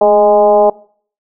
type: tone with frequency modulation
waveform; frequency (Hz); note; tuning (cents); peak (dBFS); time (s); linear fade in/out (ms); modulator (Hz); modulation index
sine; 622.3; D#5; 0; -5; 0.01-0.7; 5; 204; 1.1
effects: noise-tail reverb RT60 0.5 s tail -22 dB re dry